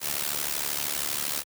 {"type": "noise with amplitude modulation", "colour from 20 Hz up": "white", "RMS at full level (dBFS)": -26, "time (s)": [0, 1.44], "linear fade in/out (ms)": 50, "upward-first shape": "sine", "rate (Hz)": 72.8, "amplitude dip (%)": 85, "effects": ["high-pass 80 Hz 12 dB/octave"]}